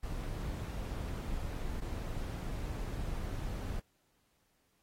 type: noise with dropouts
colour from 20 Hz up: brown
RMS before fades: -38 dBFS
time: 0.03-3.8 s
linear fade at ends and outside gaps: 5 ms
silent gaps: 1.805-1.818 s
effects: pink hiss -75 dBFS RMS until 4.82 s + AAC 48 kbps